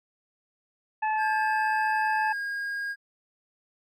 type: harmonic tone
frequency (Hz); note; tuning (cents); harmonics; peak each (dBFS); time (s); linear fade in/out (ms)
865; A5; -30; 1 / 2 / 3; -24 / -32 / -38; 1.02-2.33; 10
type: tone with pitch glide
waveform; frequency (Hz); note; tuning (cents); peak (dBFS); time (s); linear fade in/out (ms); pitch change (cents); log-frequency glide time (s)
triangle; 1613 to 1628; G6 to G#6; +49 to -35; -27; 1.17-2.96; 50; +16; 1.71-2.29
effects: MP3 64 kbps